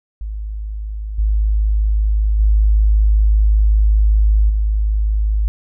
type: tone with level steps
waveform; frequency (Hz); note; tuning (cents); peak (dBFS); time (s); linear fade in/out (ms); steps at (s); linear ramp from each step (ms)
sine; 52.6; G#1; +23; -22 / -12 / -9 / -13; 0.21-5.48; 0; 1.18 / 2.39 / 4.49; 10
effects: none